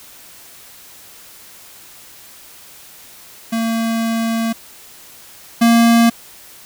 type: tone pair in turn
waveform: square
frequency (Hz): 227.3 / 232.2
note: A#3 / A#3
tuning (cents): -43 / -7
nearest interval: unison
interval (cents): 36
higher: second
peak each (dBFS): -17 / -9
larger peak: second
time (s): 3.52-4.53 / 5.61-6.1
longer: first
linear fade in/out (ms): 10
effects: white hiss -41 dBFS RMS until 6.65 s